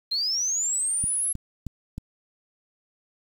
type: linear sweep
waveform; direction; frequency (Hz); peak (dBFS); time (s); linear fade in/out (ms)
sine; up; 4086 to 11175; -23; 0.11-1.33; 10
type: click train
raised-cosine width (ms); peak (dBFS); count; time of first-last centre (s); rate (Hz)
5; -20; 4; 1.04-1.98; 3.19
effects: 8-bit